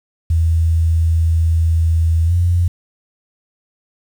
sine tone with pitch glide, 82 to 87.38 Hz, E2 to F2, -9 to +1 cents, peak -11 dBFS, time 0.3-2.68 s, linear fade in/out 5 ms, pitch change +110 cents, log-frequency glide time 2.25-2.33 s, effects 7-bit

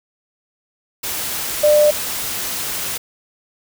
sine tone in noise, 597 Hz, D5, 28 cents sharp, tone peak -9 dBFS, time 1.63-1.91 s, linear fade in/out 10 ms, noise white, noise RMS -24 dBFS, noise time 1.03-2.98 s, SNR +12 dB, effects none

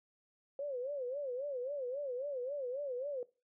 sine tone with vibrato, 534 Hz, C5, 35 cents sharp, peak -36 dBFS, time 0.59-3.23 s, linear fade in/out 2 ms, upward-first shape sine, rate 3.7 Hz, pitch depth 160 cents each way, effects noise-tail reverb RT60 0.3 s tail -20 dB re dry

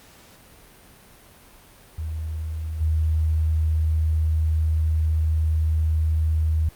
sine tone with level steps, 78.9 Hz, D#2, 25 cents sharp, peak -26 / -18 dBFS, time 1.98-6.69 s, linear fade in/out 5 ms, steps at 2.8 s, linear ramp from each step 20 ms, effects pink hiss -50 dBFS RMS until 6.75 s + Opus 48 kbps

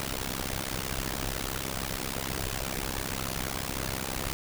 pink noise with amplitude modulation, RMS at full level -29 dBFS, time 0-4.33 s, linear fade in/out 0 ms, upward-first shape sine, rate 66.1 Hz, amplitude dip 100%, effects none

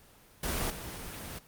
pink noise with level steps, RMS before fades -32 / -41 dBFS, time 0.43-1.39 s, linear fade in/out 5 ms, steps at 0.7 s, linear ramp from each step 2 ms, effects pink hiss -58 dBFS RMS until 1.47 s + Opus 24 kbps

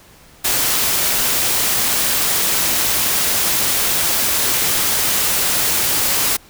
white noise, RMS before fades -17 dBFS, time 0.44-6.37 s, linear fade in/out 10 ms, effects pink hiss -46 dBFS RMS until 6.49 s

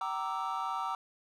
triangle chord, E half-diminished seventh, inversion first, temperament equal with one note detuned, 768.3 / 932.3 / 1174.7 / 1318.5 Hz, G5 / Bb5 / D6 / E6, -35 / 0 / 0 / 0 cents, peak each -36 / -35 / -35 / -36 dBFS, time 0.01-0.95 s, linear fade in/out 2 ms, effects tanh soft clip ceiling -23 dBFS

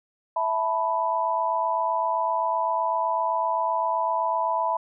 sine chord, E suspended fourth, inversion none, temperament equal, 659.3 / 880 / 987.8 Hz, E5 / A5 / B5, 0 / 0 / 0 cents, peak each -28 / -28 / -24 dBFS, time 0.36-4.77 s, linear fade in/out 5 ms, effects none

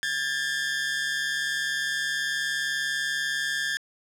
sawtooth tone pair together, 1619.8 / 1760 Hz, G#6 / A6, -44 / 0 cents, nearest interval minor second, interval 144 cents, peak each -25 dBFS, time 0.03-3.77 s, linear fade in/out 0 ms, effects low-pass 8000 Hz 12 dB/octave + 8-bit

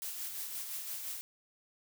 blue noise with tremolo, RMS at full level -39 dBFS, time 0.02-1.21 s, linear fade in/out 0 ms, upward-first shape sine, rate 5.8 Hz, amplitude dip 40%, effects none

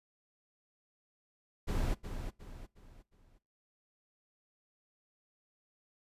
brown noise with echo, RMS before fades -32 dBFS, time 1.67-1.95 s, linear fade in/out 20 ms, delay 360 ms, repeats 4, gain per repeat -8 dB, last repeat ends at 3.39 s, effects noise-tail reverb RT60 0.3 s tail -22 dB re dry + resampled to 32000 Hz

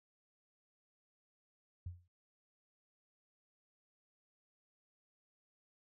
sine tone with exponential decay, 88.4 Hz, F2, 22 cents sharp, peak -38 dBFS, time 1.86-2.08 s, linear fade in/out 5 ms, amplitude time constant 47 ms, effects none

